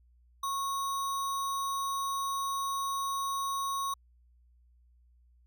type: tone with sample-and-hold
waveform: sine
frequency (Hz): 1100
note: C#6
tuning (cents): -14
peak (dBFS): -30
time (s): 0.43-3.94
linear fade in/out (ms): 5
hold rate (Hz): 4900
effects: added 60 Hz sine -60 dBFS peak until 5.46 s